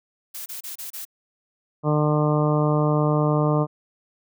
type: noise bursts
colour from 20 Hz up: blue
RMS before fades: -34 dBFS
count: 5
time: 0.34-1.052 s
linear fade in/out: 10 ms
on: 120 ms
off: 28 ms
type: harmonic tone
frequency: 150.5 Hz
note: D3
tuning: 43 cents sharp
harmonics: 1 / 2 / 3 / 4 / 5 / 6 / 7 / 8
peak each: -20 / -25 / -26 / -26 / -32 / -34 / -30 / -32 dBFS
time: 1.83-3.67 s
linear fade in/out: 50 ms
effects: none